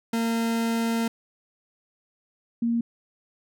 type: tone pair in turn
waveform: 40% pulse / sine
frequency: 229 / 233.4 Hz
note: A#3 / A#3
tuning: -31 / +2 cents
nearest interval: unison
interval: 33 cents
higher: second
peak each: -22 / -21 dBFS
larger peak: second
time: 0.13-1.08 / 2.62-2.81 s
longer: first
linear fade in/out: 5 ms
effects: none